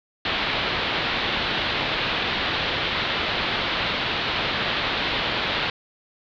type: low-pass noise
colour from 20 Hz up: white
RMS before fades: -25 dBFS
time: 0.25-5.7 s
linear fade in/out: 2 ms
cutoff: 4000 Hz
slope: 48 dB/octave
effects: none